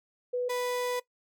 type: tone pair in turn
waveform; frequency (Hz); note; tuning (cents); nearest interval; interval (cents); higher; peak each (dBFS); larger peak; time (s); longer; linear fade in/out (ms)
sine / 35% pulse; 493.9 / 493.9; B4 / B4; 0 / 0; unison; 0; neither; -27; neither; 0.33-0.49 / 0.49-1; second; 10
effects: noise-tail reverb RT60 0.1 s tail -19 dB re dry